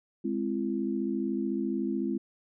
sine chord, Ab augmented, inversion none, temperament equal with one note detuned, 207.7 / 261.6 / 337.5 Hz, Ab3 / C4 / E4, 0 / 0 / +41 cents, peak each -32 dBFS, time 0.24-2.18 s, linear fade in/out 10 ms, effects none

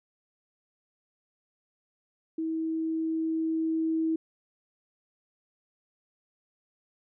sine tone with level ramp, 322 Hz, E4, 41 cents flat, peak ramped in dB -28 to -24 dBFS, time 2.38-4.16 s, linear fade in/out 5 ms, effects none

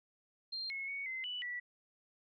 sine tone with pitch steps, 4186 / 2181 / 2227 / 2061 / 2966 / 1954 Hz, C8 / C#7 / C#7 / C7 / F#7 / B6, 0 / -29 / +7 / -27 / +4 / -19 cents, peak -38 dBFS, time 0.52-1.6 s, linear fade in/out 10 ms, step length 180 ms, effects none

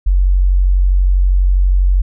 sine tone, 46.17 Hz, F#1, 3 cents flat, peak -8 dBFS, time 0.06-2.02 s, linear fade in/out 10 ms, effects none

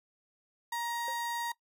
35% pulse tone, 942 Hz, A#5, 18 cents sharp, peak -31 dBFS, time 0.72-1.52 s, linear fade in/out 5 ms
triangle tone with exponential decay, 531 Hz, C5, 25 cents sharp, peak -35 dBFS, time 1.08-1.19 s, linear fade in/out 1 ms, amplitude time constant 23 ms
effects noise-tail reverb RT60 0.1 s tail -20 dB re dry

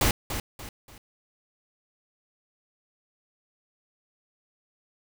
pink noise with echo, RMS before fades -22 dBFS, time 0.01-0.11 s, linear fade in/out 2 ms, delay 290 ms, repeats 3, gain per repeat -9 dB, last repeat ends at 0.98 s, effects none

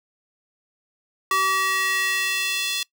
square tone with high-pass filter sweep, 381.6 Hz, G4, 47 cents flat, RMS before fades -23 dBFS, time 1.31-2.83 s, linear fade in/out 2 ms, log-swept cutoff 1100 to 3400 Hz, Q 2, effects noise-tail reverb RT60 0.1 s tail -22 dB re dry

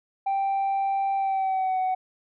sine tone with pitch glide, 784 to 747.7 Hz, G5 to F#5, 0 to +18 cents, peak -20 dBFS, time 0.26-1.95 s, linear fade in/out 10 ms, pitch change -82 cents, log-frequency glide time 1.16-1.77 s, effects tanh soft clip ceiling -21 dBFS

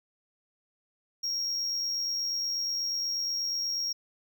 triangle tone with amplitude modulation, 5588 Hz, F8, in tune, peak -26 dBFS, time 1.23-3.93 s, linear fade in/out 10 ms, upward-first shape sine, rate 88.3 Hz, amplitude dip 30%, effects none

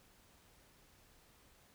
silence, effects pink hiss -66 dBFS RMS until 1.74 s

